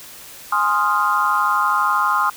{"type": "chord", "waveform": "sine", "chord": "F minor seventh", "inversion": "first", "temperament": "equal", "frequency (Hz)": [830.6, 1046.5, 1244.5, 1396.9], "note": ["Ab5", "C6", "Eb6", "F6"], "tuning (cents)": [0, 0, 0, 0], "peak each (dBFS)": [-24, -19, -19, -22], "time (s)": [0.52, 2.3], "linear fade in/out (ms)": 5, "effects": ["white hiss -39 dBFS RMS until 2.36 s"]}